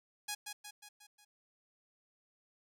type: tone with echo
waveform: 5% pulse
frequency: 830.6 Hz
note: G#5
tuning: in tune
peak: -25 dBFS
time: 0.28-0.35 s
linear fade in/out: 10 ms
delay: 180 ms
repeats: 5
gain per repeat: -5 dB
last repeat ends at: 1.25 s
effects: none